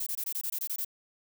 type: noise bursts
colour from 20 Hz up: violet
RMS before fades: -33 dBFS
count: 10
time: 0-0.848 s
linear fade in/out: 5 ms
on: 65 ms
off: 22 ms
effects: none